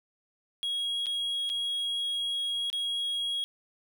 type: tone with dropouts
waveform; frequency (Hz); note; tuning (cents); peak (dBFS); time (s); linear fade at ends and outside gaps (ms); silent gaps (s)
triangle; 3301; G#7; -11; -27; 0.63-3.44; 0; 1.059-1.067 / 1.493-1.499 / 2.701-2.729
effects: none